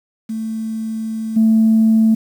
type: tone with level steps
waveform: sine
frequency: 221.7 Hz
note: A3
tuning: 13 cents sharp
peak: -20 / -8 dBFS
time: 0.29-2.15 s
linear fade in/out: 10 ms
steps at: 1.36 s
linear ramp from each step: 10 ms
effects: tanh soft clip ceiling -5 dBFS + 7-bit